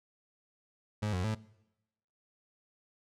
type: tone with pitch steps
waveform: 30% pulse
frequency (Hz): 105.7 / 90.6 / 108.9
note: G#2 / F#2 / A2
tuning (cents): +31 / -36 / -17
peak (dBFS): -28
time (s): 1.02-1.35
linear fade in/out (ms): 10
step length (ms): 110
effects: noise-tail reverb RT60 0.9 s tail -21 dB re dry + low-pass 8000 Hz 12 dB/octave